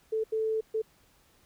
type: tone bursts at uneven times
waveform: sine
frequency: 440 Hz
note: A4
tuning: in tune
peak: -26 dBFS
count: 3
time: 0.12-0.24 / 0.32-0.61 / 0.74-0.82 s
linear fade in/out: 10 ms
effects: pink hiss -64 dBFS RMS until 1.45 s